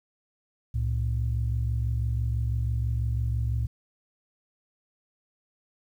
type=tone pair together; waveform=sine; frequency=67.55 / 113.6 Hz; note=C#2 / A#2; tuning=-44 / -44 cents; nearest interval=major sixth; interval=900 cents; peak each=-26 dBFS; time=0.74-3.67 s; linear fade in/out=10 ms; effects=tanh soft clip ceiling -18 dBFS + 10-bit